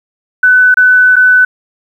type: tone with dropouts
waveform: sine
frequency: 1501 Hz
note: F#6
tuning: 24 cents sharp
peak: -3 dBFS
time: 0.43-1.45 s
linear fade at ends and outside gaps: 5 ms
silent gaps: 0.743-0.77 / 1.158-1.164 s
effects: 7-bit